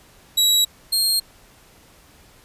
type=tone pair in turn; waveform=sawtooth; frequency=3882 / 4225 Hz; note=B7 / C8; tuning=-31 / +16 cents; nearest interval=minor second; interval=147 cents; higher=second; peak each=-11 / -14 dBFS; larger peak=first; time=0.37-0.65 / 0.92-1.2 s; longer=neither; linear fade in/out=10 ms; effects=pink hiss -51 dBFS RMS until 2.44 s + resampled to 32000 Hz